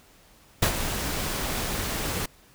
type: noise with ADSR envelope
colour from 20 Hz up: pink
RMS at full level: -20 dBFS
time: 0.62-2.26 s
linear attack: 7 ms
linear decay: 84 ms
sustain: -9 dB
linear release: 5 ms
effects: pink hiss -56 dBFS RMS until 2.54 s